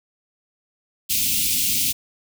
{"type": "band-stop noise", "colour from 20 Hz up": "white", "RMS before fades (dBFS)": -21, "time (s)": [1.09, 1.93], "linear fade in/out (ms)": 20, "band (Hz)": [300, 2400], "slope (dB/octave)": 48, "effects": []}